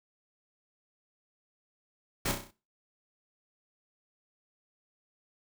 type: noise with echo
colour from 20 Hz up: pink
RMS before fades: -29 dBFS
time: 2.25-2.32 s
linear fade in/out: 10 ms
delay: 32 ms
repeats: 6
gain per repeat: -5 dB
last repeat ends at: 2.512 s
effects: noise-tail reverb RT60 0.3 s tail -17 dB re dry